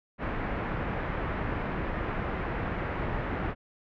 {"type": "low-pass noise", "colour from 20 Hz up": "pink", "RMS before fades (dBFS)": -32, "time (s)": [0.18, 3.55], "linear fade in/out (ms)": 50, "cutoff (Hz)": 2100, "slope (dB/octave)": 24, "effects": []}